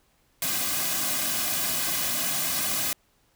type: noise with comb filter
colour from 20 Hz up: white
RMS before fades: -27 dBFS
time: 0.42-2.93 s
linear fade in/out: 2 ms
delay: 2.2 ms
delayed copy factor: -0.75
effects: pink hiss -66 dBFS RMS until 3.35 s